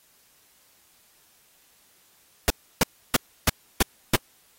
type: noise bursts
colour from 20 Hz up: pink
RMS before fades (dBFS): -18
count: 6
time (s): 2.48-4.156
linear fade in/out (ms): 0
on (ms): 21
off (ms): 310
effects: white hiss -60 dBFS RMS until 4.58 s + AAC 48 kbps